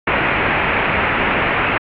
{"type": "low-pass noise", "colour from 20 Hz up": "white", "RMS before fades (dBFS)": -17, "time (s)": [0.07, 1.78], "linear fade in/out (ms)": 5, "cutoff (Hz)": 2600, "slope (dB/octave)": 48, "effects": ["AAC 64 kbps"]}